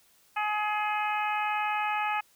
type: harmonic tone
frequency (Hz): 421.6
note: G#4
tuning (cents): +26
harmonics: 2 / 3 / 4 / 5 / 6 / 7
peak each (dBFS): -29 / -33 / -37 / -39 / -34 / -45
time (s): 0.36-2.21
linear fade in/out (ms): 10
effects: white hiss -63 dBFS RMS until 2.35 s